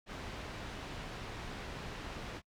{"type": "low-pass noise", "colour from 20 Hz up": "pink", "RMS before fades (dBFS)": -44, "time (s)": [0.06, 2.42], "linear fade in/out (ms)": 50, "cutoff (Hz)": 3900, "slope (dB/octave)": 12, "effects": ["noise-tail reverb RT60 0.1 s tail -25 dB re dry"]}